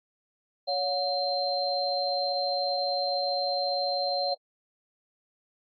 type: tone cluster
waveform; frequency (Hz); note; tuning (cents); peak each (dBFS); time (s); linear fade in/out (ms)
sine; 561 / 723 / 4141; C#5 / F#5 / C8; +21 / -40 / -19; -30; 0.67-4.35; 20
effects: AAC 32 kbps